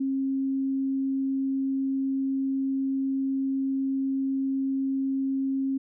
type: tone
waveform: sine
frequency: 269.2 Hz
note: C4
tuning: 49 cents sharp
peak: -24 dBFS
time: 0-5.78 s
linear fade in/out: 10 ms
effects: none